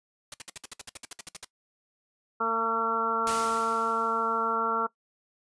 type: noise bursts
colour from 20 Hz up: white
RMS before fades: -38 dBFS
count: 15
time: 0.32-1.446 s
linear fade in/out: 2 ms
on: 20 ms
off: 59 ms
type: harmonic tone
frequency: 226.6 Hz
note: A#3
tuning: 49 cents flat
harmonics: 1 / 2 / 3 / 4 / 5 / 6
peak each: -38 / -32 / -38 / -32 / -31 / -27 dBFS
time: 2.4-4.87 s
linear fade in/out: 10 ms
type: noise with exponential decay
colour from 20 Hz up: white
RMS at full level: -31 dBFS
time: 3.27-4.56 s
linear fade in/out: 0 ms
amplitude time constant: 280 ms
effects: noise-tail reverb RT60 0.1 s tail -20 dB re dry + resampled to 22050 Hz